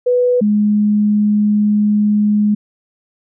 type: tone pair in turn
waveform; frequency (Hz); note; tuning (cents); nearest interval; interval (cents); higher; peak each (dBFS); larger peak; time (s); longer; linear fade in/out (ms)
sine; 493.9 / 208.9; B4 / G#3; 0 / +10; octave + minor third; 1490; first; -10; neither; 0.06-0.41 / 0.41-2.55; second; 10
effects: none